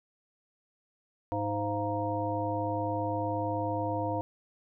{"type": "harmonic tone with a mistuned harmonic", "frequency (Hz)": 103.83, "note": "G#2", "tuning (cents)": 0, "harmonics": [1, 3, 5, 7, 9], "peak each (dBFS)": [-35, -35, -35, -35, -35], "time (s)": [1.32, 4.21], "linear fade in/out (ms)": 0, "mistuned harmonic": 7, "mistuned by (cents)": -78, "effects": []}